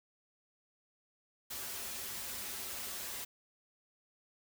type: noise with comb filter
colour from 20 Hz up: white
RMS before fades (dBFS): -42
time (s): 1.5-3.25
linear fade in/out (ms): 10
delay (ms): 6.5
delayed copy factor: -0.65
effects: none